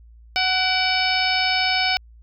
harmonic tone with a mistuned harmonic, 744 Hz, F#5, 9 cents sharp, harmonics 1 / 2 / 3 / 4 / 5 / 6 / 7, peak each -24 / -27 / -23 / -26 / -29 / -28 / -26 dBFS, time 0.36-1.97 s, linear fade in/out 0 ms, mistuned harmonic 3, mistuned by +56 cents, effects added 57 Hz sine -44 dBFS peak until 2.22 s

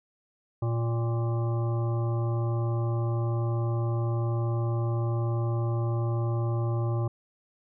harmonic tone with a mistuned harmonic, 116.54 Hz, A#2, in tune, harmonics 1 / 3 / 5 / 7 / 9 / 10, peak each -25 / -35 / -39 / -42 / -44 / -45 dBFS, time 0.62-7.08 s, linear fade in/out 5 ms, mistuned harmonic 7, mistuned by -24 cents, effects none

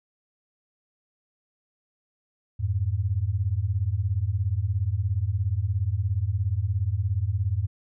sine beating tone pair, 87.9 / 104.9 Hz, F2 / G#2, +12 / +18 cents, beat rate 17 Hz, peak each -26 / -25 dBFS, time 2.59-7.67 s, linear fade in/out 20 ms, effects none

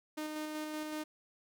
sawtooth tone with tremolo, 306.7 Hz, D#4, 25 cents flat, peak -33 dBFS, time 0.17-1.04 s, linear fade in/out 10 ms, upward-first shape square, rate 5.3 Hz, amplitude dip 25%, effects none

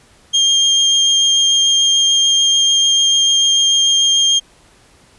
35% pulse tone with vibrato, 3208 Hz, G7, 39 cents sharp, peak -8 dBFS, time 0.33-4.4 s, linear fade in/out 20 ms, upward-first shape triangle, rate 6.8 Hz, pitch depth 10 cents each way, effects pink hiss -49 dBFS RMS until 5.18 s + resampled to 24000 Hz

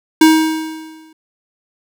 square tone with exponential decay, 316.8 Hz, D#4, 31 cents sharp, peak -4 dBFS, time 0.21-1.13 s, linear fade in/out 5 ms, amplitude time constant 200 ms, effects none

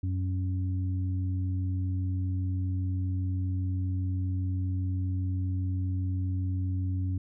harmonic tone, 92.5 Hz, F#2, in tune, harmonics 1 / 2 / 3, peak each -27 / -44 / -38 dBFS, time 0.03-7.18 s, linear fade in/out 5 ms, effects none

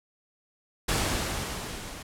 pink noise with level ramp, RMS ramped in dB -25 to -41 dBFS, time 0.88-2.03 s, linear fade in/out 10 ms, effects low-pass 11000 Hz 12 dB/octave

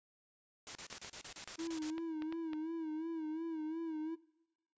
white noise bursts, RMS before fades -46 dBFS, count 11, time 0.67-1.902 s, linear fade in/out 0 ms, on 82 ms, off 33 ms
clicks, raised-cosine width 0.3 ms, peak -31 dBFS, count 8, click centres 0.749 / 0.927 / 1.047 / 1.476 / 1.981 / 2.222 / 2.325 / 2.533 s
triangle tone with vibrato, 320 Hz, D#4, 49 cents sharp, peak -36 dBFS, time 1.58-4.16 s, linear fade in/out 20 ms, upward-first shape sine, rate 2.8 Hz, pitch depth 69 cents each way
effects noise-tail reverb RT60 1.0 s tail -22 dB re dry + resampled to 16000 Hz

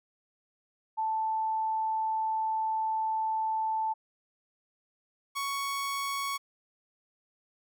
sine / sawtooth tone pair in turn, 880 / 1112.6 Hz, A5 / C#6, 0 / +6 cents, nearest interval major third, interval 406 cents, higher second, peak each -27 dBFS, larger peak neither, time 0.97-3.94 / 5.35-6.38 s, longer first, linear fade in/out 20 ms, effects none

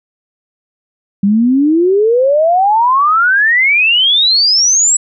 sine exponential sweep, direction up, 193.9 to 7902 Hz, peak -7 dBFS, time 1.23-4.97 s, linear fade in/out 5 ms, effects none

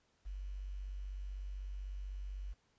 sine tone with quantisation, 47.98 Hz, G1, 36 cents flat, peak -40 dBFS, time 0.25-2.54 s, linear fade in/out 20 ms, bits 11, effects pink hiss -75 dBFS RMS until 2.78 s + resampled to 16000 Hz

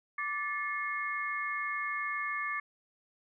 sine tone cluster, 1169 / 1747 / 2156 Hz, D6 / A6 / C#7, -8 / -13 / -49 cents, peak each -36 / -37 / -36 dBFS, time 0.18-2.6 s, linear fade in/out 5 ms, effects none

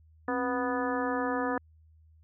harmonic tone with a mistuned harmonic, 246.9 Hz, B3, in tune, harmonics 1 / 2 / 3 / 4 / 5 / 6 / 7, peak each -32 / -33 / -36 / -36 / -37 / -41 / -38 dBFS, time 0.28-1.58 s, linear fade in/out 2 ms, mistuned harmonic 1, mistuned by +130 cents, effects added 79 Hz sine -56 dBFS peak until 2.23 s

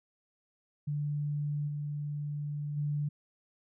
sine tone with level steps, 146.83 Hz, D3, in tune, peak -30 / -33 / -29 dBFS, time 0.87-3.09 s, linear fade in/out 10 ms, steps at 1.67 / 2.76 s, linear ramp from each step 20 ms, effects none

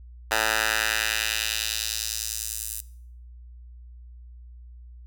10% pulse tone with high-pass filter sweep, 110 Hz, A2, in tune, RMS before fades -27 dBFS, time 0.31-2.81 s, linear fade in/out 5 ms, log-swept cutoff 1000 to 9700 Hz, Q 1.2, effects noise-tail reverb RT60 0.6 s tail -20 dB re dry + added 60 Hz sine -42 dBFS peak until 5.06 s

